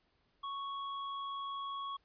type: tone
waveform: square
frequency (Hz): 1108.7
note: C#6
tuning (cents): 0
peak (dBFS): -39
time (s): 0.43-1.97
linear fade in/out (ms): 10
effects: pink hiss -75 dBFS RMS until 2.04 s + resampled to 11025 Hz